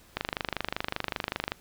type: click train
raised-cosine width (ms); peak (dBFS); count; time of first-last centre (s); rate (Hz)
0.3; -12; 35; 0.17-1.519; 25.2
effects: pink hiss -57 dBFS RMS until 1.6 s